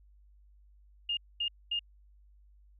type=tone bursts; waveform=sine; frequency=2831 Hz; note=F7; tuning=23 cents sharp; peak=-29 dBFS; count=3; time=1.09-1.793 s; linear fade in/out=5 ms; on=81 ms; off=230 ms; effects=added 50 Hz sine -57 dBFS peak until 2.79 s